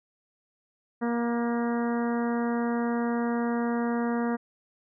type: harmonic tone with a mistuned harmonic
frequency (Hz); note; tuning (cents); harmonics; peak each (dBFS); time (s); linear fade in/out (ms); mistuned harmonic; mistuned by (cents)
236.2; A#3; +23; 1 / 2 / 3 / 4 / 5 / 6 / 7 / 8; -26 / -32 / -36 / -38 / -40 / -42 / -43 / -44; 1.01-4.37; 20; 7; -19
effects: none